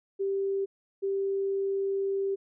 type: tone pair in turn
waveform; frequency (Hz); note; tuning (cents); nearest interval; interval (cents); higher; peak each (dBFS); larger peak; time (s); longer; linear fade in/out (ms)
sine; 392 / 392; G4 / G4; 0 / 0; unison; 0; neither; -26; neither; 0.19-0.66 / 1.02-2.36; second; 20
effects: none